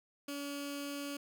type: tone with notch filter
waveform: 15% pulse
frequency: 284.3 Hz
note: C#4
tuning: 44 cents sharp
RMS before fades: -41 dBFS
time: 0.28-1.17 s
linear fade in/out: 5 ms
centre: 810 Hz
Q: 0.83
effects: none